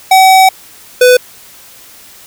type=tone pair in turn; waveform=square; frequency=759 / 498.6 Hz; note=F#5 / B4; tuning=+44 / +16 cents; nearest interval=perfect fifth; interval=728 cents; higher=first; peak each=-3 dBFS; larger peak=neither; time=0.11-0.49 / 1.01-1.17 s; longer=first; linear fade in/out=5 ms; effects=white hiss -37 dBFS RMS until 2.26 s